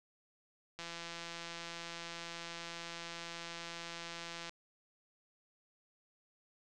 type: click train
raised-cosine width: 0.2 ms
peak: -27 dBFS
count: 627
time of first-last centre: 0.79-4.494 s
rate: 169 Hz
effects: resampled to 24000 Hz + 10-bit